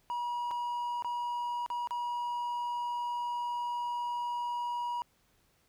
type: tone with dropouts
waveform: triangle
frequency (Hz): 962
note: B5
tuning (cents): -46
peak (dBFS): -30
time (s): 0.1-5.02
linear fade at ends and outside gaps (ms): 0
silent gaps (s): 0.509-0.513 / 1.023-1.046 / 1.662-1.702 / 1.873-1.908
effects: pink hiss -70 dBFS RMS until 5.68 s